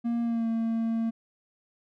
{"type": "tone with pitch glide", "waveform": "triangle", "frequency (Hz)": [234.7, 227.1], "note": ["A#3", "A#3"], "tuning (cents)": [12, -45], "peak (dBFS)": -23, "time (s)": [0.04, 1.11], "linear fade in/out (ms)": 20, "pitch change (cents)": -57, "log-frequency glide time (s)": [0.22, 0.47], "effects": []}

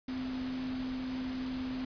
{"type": "tone in noise", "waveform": "sine", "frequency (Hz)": 257.4, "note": "C4", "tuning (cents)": -28, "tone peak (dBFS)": -34, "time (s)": [0.08, 1.85], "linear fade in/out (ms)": 5, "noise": "pink", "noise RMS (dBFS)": -45, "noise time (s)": [0.08, 1.85], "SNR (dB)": 8, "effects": ["resampled to 11025 Hz"]}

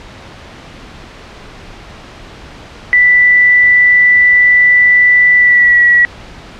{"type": "tone with pitch glide", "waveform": "sine", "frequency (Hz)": [1975.5, 1931.5], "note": ["B6", "B6"], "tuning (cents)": [0, -39], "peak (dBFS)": -4, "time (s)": [2.93, 6.05], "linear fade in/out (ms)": 0, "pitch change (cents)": -39, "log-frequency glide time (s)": [5.36, 5.81], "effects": ["pink hiss -33 dBFS RMS until 6.59 s", "low-pass 4000 Hz 12 dB/octave"]}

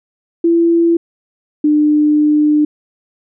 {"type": "tone pair in turn", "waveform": "sine", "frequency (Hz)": [336.6, 299.9], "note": ["E4", "D4"], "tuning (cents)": [36, 36], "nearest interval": "major second", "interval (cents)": 200, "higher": "first", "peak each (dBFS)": -8, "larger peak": "neither", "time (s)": [[0.44, 0.97], [1.64, 2.65]], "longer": "second", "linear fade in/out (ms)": 5, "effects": []}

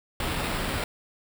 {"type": "noise with sample-and-hold", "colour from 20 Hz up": "pink", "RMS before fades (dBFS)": -29, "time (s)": [0.2, 0.84], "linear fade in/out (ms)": 2, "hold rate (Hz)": 6300, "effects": []}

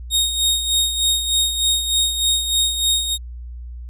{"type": "tone with tremolo", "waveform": "sawtooth", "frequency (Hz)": 3729, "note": "A#7", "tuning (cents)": 0, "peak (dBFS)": -11, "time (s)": [0.1, 3.18], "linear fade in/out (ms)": 50, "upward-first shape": "sine", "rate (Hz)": 3.3, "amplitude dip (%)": 60, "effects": ["added 60 Hz sine -30 dBFS peak until 3.89 s", "resampled to 32000 Hz"]}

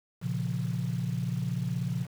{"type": "chord", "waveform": "sine", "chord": "Bb minor", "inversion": "none", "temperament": "equal with one note detuned", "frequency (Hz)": [118.1, 138.59, 174.61], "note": ["Bb2", "Db3", "F3"], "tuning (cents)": [23, 0, 0], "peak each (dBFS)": -32, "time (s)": [0.21, 2.07], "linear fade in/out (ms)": 50, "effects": ["tanh soft clip ceiling -20 dBFS", "8-bit"]}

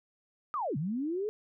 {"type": "linear two-way sweep", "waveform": "sine", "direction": "down then up", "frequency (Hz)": [1271, 132.7, 438.2], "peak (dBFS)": -30, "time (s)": [0.54, 1.29], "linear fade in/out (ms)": 0, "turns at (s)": 0.77, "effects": []}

